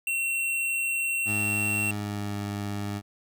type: tone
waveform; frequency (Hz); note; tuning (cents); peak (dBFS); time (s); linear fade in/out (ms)
square; 2723; F7; -44; -26; 0.07-1.91; 2
type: tone with pitch glide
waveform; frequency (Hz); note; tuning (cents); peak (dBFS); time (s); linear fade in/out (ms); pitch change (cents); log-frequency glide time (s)
20% pulse; 103.83 to 101.93; G#2 to G#2; 0 to -32; -25; 1.25-3.02; 50; -32; 1.87-2.37
effects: none